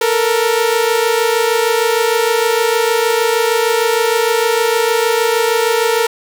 sawtooth tone pair together, 445.8 / 472.3 Hz, A4 / A#4, +23 / +23 cents, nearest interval minor second, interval 100 cents, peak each -11 dBFS, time 0.01-6.07 s, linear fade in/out 5 ms, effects none

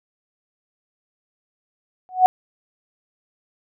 sine tone with exponential growth, 740 Hz, F#5, in tune, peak -4 dBFS, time 2.09-2.26 s, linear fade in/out 0 ms, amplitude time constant 36 ms, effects none

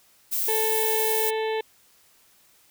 violet noise, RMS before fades -26 dBFS, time 0.31-1.31 s, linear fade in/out 20 ms
harmonic tone, 440 Hz, A4, in tune, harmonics 1 / 2 / 4 / 5 / 6 / 7 / 8 / 9, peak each -25 / -31 / -37 / -39 / -41 / -42 / -43 / -44 dBFS, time 0.48-1.61 s, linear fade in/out 5 ms
effects white hiss -59 dBFS RMS until 2.7 s

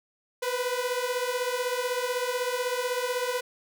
sawtooth beating tone pair, 488.8 / 504.8 Hz, B4 / B4, -18 / +38 cents, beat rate 16 Hz, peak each -26 / -26 dBFS, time 0.42-3.41 s, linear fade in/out 10 ms, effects none

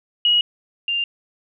sine tone pair in turn, 2901 / 2794 Hz, F#7 / F7, -35 / 0 cents, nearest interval minor second, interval 65 cents, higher first, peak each -13 / -19 dBFS, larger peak first, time 0.25-0.41 / 0.88-1.04 s, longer neither, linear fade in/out 2 ms, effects none

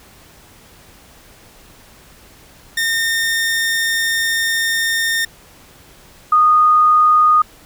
sawtooth / sine tone pair in turn, 1824 / 1233.7 Hz, A#6 / D#6, -38 / -15 cents, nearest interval perfect fifth, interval 677 cents, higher first, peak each -12 / -8 dBFS, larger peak second, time 2.77-5.25 / 6.32-7.42 s, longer first, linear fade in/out 5 ms, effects pink hiss -45 dBFS RMS until 7.65 s

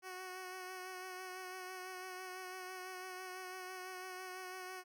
10% pulse tone with vibrato, 370 Hz, F#4, in tune, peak -37 dBFS, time 0.02-4.84 s, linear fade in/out 50 ms, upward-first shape sine, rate 6 Hz, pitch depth 22 cents each way, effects none

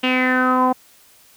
sawtooth tone with low-pass filter sweep, 255.1 Hz, C4, 44 cents flat, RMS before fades -17 dBFS, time 0.03-0.73 s, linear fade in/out 10 ms, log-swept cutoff 2900 to 860 Hz, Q 7, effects white hiss -51 dBFS RMS until 1.36 s

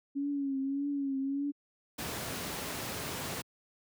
sine tone with vibrato, 277.2 Hz, C#4, in tune, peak -30 dBFS, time 0.15-1.52 s, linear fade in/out 20 ms, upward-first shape triangle, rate 1.7 Hz, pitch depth 64 cents each way
pink noise, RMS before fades -37 dBFS, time 1.98-3.42 s, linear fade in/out 10 ms
effects high-pass 100 Hz 12 dB/octave

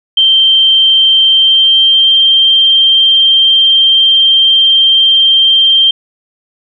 sine tone with pitch glide, 3137 to 3159 Hz, G7 to G7, +1 to +13 cents, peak -4 dBFS, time 0.17-5.91 s, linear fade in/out 5 ms, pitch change +12 cents, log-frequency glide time 1.27-2.16 s, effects none

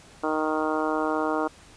harmonic tone, 155.56 Hz, D#3, in tune, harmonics 2 / 3 / 4 / 5 / 6 / 7 / 8 / 9, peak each -28 / -30 / -31 / -32 / -33 / -33 / -34 / -35 dBFS, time 0.23-1.48 s, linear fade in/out 10 ms, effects pink hiss -51 dBFS RMS until 1.76 s + resampled to 22050 Hz

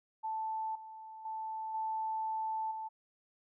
sine tone with level steps, 880 Hz, A5, in tune, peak -34 / -46 / -37 / -33 / -38 dBFS, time 0.23-2.89 s, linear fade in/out 20 ms, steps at 0.75 / 1.25 / 1.74 / 2.71 s, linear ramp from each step 5 ms, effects none

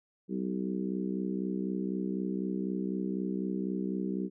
harmonic tone with a mistuned harmonic, 64 Hz, C2, 38 cents flat, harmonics 3 / 4 / 5 / 6 / 7, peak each -33 / -38 / -37 / -39 / -46 dBFS, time 0.28-4.3 s, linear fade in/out 50 ms, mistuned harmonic 7, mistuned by -24 cents, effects none

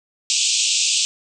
white band-pass noise, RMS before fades -19 dBFS, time 0.3-1.05 s, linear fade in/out 0 ms, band 2500 to 8100 Hz, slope 96 dB/octave, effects none

